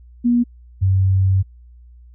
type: tone pair in turn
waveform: sine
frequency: 240.3 / 95.36 Hz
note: B3 / G2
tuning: -47 / -47 cents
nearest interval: octave + major third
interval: 1600 cents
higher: first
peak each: -12 dBFS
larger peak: neither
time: 0.24-0.44 / 0.81-1.43 s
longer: second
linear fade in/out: 20 ms
effects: added 60 Hz sine -41 dBFS peak until 2.14 s